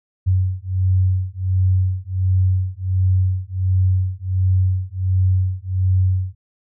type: beating tone pair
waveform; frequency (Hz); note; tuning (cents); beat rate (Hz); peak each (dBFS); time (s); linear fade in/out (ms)
sine; 92.5 / 93.9; F#2 / F#2; 0 / +26; 1.4; -18; 0.26-6.35; 20
effects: none